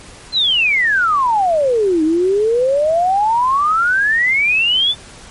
sine exponential two-way sweep, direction down then up, 4207 to 306.4 to 3569 Hz, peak -11 dBFS, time 0.32-4.95 s, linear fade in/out 50 ms, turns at 2.03 s, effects pink hiss -38 dBFS RMS until 5.3 s + MP3 48 kbps

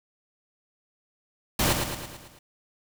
pink noise with echo, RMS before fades -23 dBFS, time 1.59-1.73 s, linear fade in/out 5 ms, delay 110 ms, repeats 6, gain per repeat -5 dB, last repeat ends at 2.39 s, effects none

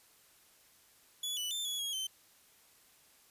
sawtooth tone with pitch steps, 3414 / 2972 / 3559 / 3384 / 3297 / 3085 Hz, G#7 / F#7 / A7 / G#7 / G#7 / G7, +47 / +7 / +19 / +32 / -13 / -28 cents, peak -32 dBFS, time 1.23-2.07 s, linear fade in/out 5 ms, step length 140 ms, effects white hiss -64 dBFS RMS until 3.3 s + resampled to 32000 Hz

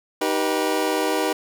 25% pulse chord, Eb augmented, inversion none, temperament just, 311.1 / 388.9 / 486.1 Hz, Eb4 / G4 / B4, 0 / -14 / -28 cents, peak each -21 dBFS, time 0.21-1.33 s, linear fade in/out 5 ms, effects none

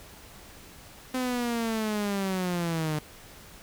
sawtooth linear sweep, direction down, 257.8 to 150 Hz, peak -23 dBFS, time 1.14-2.99 s, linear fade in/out 5 ms, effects pink hiss -49 dBFS RMS until 3.62 s

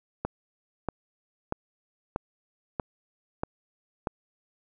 click train, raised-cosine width 1 ms, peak -14 dBFS, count 7, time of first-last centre 0.25-4.072 s, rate 1.57 Hz, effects none

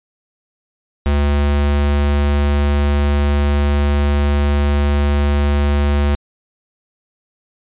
square tone, 72.1 Hz, D2, 31 cents flat, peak -13 dBFS, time 1.06-6.15 s, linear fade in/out 0 ms, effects resampled to 8000 Hz

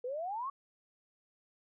sine exponential sweep, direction up, 476.2 to 1142 Hz, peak -35 dBFS, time 0.04-0.5 s, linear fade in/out 5 ms, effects none

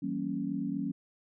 sine chord, E diminished seventh, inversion none, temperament equal with one note detuned, 164.81 / 193.08 / 233.1 / 277.2 Hz, E3 / G3 / Bb3 / Db4, 0 / -26 / 0 / 0 cents, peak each -40 / -36 / -37 / -34 dBFS, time 0.02-0.92 s, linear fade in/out 10 ms, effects none

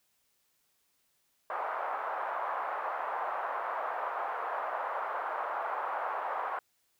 white band-pass noise, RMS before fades -35 dBFS, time 1.5-6.59 s, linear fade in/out 2 ms, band 630 to 1200 Hz, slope 24 dB/octave, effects white hiss -74 dBFS RMS until 6.99 s

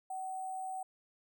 sine tone with sample-and-hold, 755 Hz, F#5, 35 cents sharp, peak -37 dBFS, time 0.1-0.83 s, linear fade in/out 5 ms, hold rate 8820 Hz, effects none

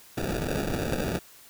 blue noise with sample-and-hold, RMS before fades -29 dBFS, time 0.17-1.19 s, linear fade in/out 5 ms, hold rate 1050 Hz, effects white hiss -52 dBFS RMS until 1.49 s

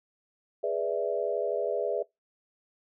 sine chord, E dominant seventh, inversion first, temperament equal, 415.3 / 493.9 / 587.3 / 659.3 Hz, G#4 / B4 / D5 / E5, 0 / 0 / 0 / 0 cents, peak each -32 dBFS, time 0.63-2.03 s, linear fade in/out 10 ms, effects noise-tail reverb RT60 0.2 s tail -25 dB re dry

